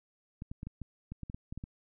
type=clicks; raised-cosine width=5 ms; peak=-28 dBFS; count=12; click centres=0.421 / 0.515 / 0.631 / 0.67 / 0.817 / 1.12 / 1.233 / 1.299 / 1.345 / 1.525 / 1.576 / 1.639 s; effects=none